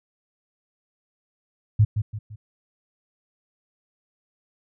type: tone with echo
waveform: sine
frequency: 106.4 Hz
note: G#2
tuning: 42 cents sharp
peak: -12 dBFS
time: 1.79-1.85 s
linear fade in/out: 10 ms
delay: 170 ms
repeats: 3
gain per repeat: -8 dB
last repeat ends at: 2.36 s
effects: none